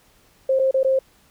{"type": "tone with dropouts", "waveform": "sine", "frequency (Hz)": 530, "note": "C5", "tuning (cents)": 22, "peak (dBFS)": -15, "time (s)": [0.49, 0.99], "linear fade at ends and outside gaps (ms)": 5, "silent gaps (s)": [[0.591, 0.595], [0.711, 0.742], [0.832, 0.846]], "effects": ["pink hiss -57 dBFS RMS until 1.3 s"]}